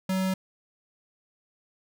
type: tone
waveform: square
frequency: 188.6 Hz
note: F#3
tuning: 33 cents sharp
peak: -25 dBFS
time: 0.09-0.34 s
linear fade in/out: 5 ms
effects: none